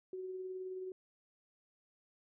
sine tone with tremolo, 372.7 Hz, F#4, 13 cents sharp, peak -39 dBFS, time 0.13-0.92 s, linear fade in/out 2 ms, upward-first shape sine, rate 19 Hz, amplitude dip 30%, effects none

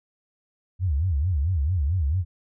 sine tone with vibrato, 80.5 Hz, E2, 41 cents flat, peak -20 dBFS, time 0.79-2.25 s, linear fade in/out 50 ms, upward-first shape sine, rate 4.5 Hz, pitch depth 290 cents each way, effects none

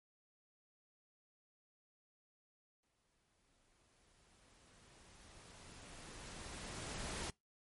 pink noise with exponential growth, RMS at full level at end -42 dBFS, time 2.83-7.3 s, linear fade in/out 1 ms, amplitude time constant 970 ms, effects noise-tail reverb RT60 0.2 s tail -24 dB re dry + MP3 48 kbps

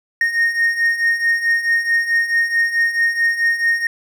triangle beating tone pair, 1849 / 1853.6 Hz, A#6 / A#6, -15 / -10 cents, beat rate 4.6 Hz, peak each -19 / -14 dBFS, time 0.21-3.87 s, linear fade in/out 2 ms, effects none

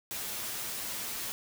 white noise with comb filter, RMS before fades -37 dBFS, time 0.11-1.32 s, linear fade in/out 0 ms, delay 9.1 ms, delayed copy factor +0.55, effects none

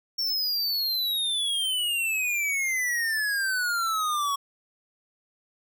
square exponential sweep, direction down, 5500 to 1108.7 Hz, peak -25 dBFS, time 0.18-4.36 s, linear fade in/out 10 ms, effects none

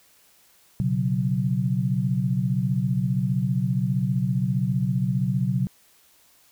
sine chord, B suspended second, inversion none, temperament equal, 123.47 / 138.59 / 185 Hz, B2 / C#3 / F#3, 0 / 0 / 0 cents, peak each -25 dBFS, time 0.8-5.67 s, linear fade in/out 0 ms, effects white hiss -58 dBFS RMS until 6.51 s

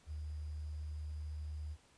sine tone with sample-and-hold, 76 Hz, D#2, 40 cents flat, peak -40 dBFS, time 0.06-1.77 s, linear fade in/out 50 ms, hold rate 4900 Hz, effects pink hiss -67 dBFS RMS until 1.97 s + resampled to 22050 Hz

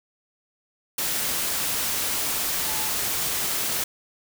sine tone in noise, 864 Hz, A5, 32 cents flat, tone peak -36 dBFS, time 2.67-2.89 s, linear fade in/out 5 ms, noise white, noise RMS -26 dBFS, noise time 0.98-3.84 s, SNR -13 dB, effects none

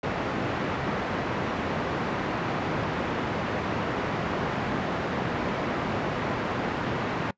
pink band-pass noise, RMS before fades -29 dBFS, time 0.03-7.31 s, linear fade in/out 5 ms, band 130 to 1800 Hz, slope 12 dB/octave, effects noise-tail reverb RT60 0.1 s tail -23 dB re dry + resampled to 16000 Hz

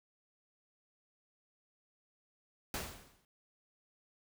pink noise with exponential decay, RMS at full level -36 dBFS, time 2.74-3.25 s, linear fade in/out 1 ms, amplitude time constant 110 ms, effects none

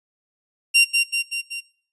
sawtooth tone with echo, 2767 Hz, F7, 17 cents flat, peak -8 dBFS, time 0.74-0.85 s, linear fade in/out 20 ms, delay 190 ms, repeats 4, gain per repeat -4 dB, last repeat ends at 1.61 s, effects noise-tail reverb RT60 0.5 s tail -20 dB re dry + resampled to 24000 Hz

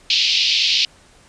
white band-pass noise, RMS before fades -17 dBFS, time 0.1-0.85 s, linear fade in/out 2 ms, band 2500 to 5000 Hz, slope 48 dB/octave, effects pink hiss -50 dBFS RMS until 1.28 s + resampled to 22050 Hz

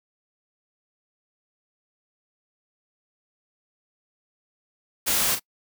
white noise with echo, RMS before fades -23 dBFS, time 5.06-5.36 s, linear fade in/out 20 ms, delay 38 ms, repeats 1, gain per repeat -9 dB, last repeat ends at 5.398 s, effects noise-tail reverb RT60 0.1 s tail -25 dB re dry

